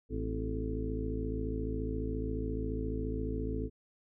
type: harmonic tone with a mistuned harmonic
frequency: 54.4 Hz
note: A1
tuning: 19 cents flat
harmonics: 1 / 2 / 3 / 4 / 5 / 6 / 7 / 8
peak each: -36 / -40 / -46 / -47 / -39 / -43 / -48 / -40 dBFS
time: 0.09-3.7 s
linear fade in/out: 50 ms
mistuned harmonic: 5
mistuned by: -79 cents
effects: none